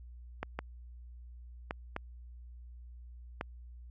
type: clicks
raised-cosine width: 0.5 ms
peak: -20 dBFS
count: 5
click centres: 0.43 / 0.59 / 1.709 / 1.964 / 3.411 s
effects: added 60 Hz sine -47 dBFS peak until 3.9 s